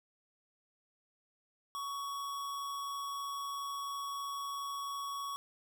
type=tone with amplitude modulation; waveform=square; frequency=1119 Hz; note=C#6; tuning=16 cents sharp; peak=-37 dBFS; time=1.75-5.36 s; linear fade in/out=0 ms; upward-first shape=sine; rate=143 Hz; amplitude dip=25%; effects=none